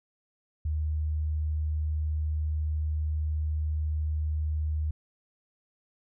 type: tone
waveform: sine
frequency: 76.8 Hz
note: D#2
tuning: 22 cents flat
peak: -26 dBFS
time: 0.65-4.91 s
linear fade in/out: 5 ms
effects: none